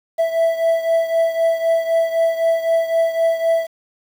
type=beating tone pair; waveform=triangle; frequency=659.3 / 663.2 Hz; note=E5 / E5; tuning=0 / +10 cents; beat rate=3.9 Hz; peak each=-14 / -19 dBFS; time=0.18-3.67 s; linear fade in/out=20 ms; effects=7-bit